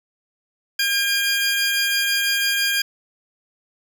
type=tone pair together; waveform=20% pulse; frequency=1612 / 2415 Hz; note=G6 / D7; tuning=+48 / +48 cents; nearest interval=perfect fifth; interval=700 cents; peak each=-15 / -19 dBFS; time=0.79-2.82 s; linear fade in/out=5 ms; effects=none